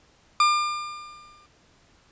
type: tone with exponential decay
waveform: 40% pulse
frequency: 1200 Hz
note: D6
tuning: 37 cents sharp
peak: -14 dBFS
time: 0.4-1.46 s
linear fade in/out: 2 ms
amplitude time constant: 230 ms
effects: pink hiss -59 dBFS RMS until 2.11 s + resampled to 16000 Hz